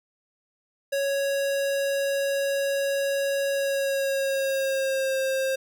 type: tone with pitch glide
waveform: square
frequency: 554.4 to 531.5 Hz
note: C#5 to C5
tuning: 0 to +27 cents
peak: -24 dBFS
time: 0.92-5.56 s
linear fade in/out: 10 ms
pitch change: -73 cents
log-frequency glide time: 3.51-5.19 s
effects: none